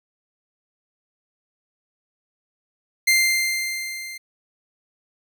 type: tone with level ramp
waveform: sawtooth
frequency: 2093 Hz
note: C7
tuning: in tune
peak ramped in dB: -10 to -30 dBFS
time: 3.07-4.18 s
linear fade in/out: 10 ms
effects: none